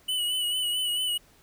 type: tone with vibrato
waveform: square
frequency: 2960 Hz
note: F#7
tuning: in tune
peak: -26 dBFS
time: 0.08-1.18 s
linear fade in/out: 10 ms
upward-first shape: sine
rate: 4.5 Hz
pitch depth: 41 cents each way
effects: pink hiss -59 dBFS RMS until 1.42 s